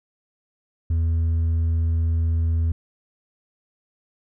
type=tone with hard clipping; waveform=triangle; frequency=82 Hz; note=E2; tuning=9 cents flat; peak=-17 dBFS; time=0.9-2.72 s; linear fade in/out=5 ms; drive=1 dB; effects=none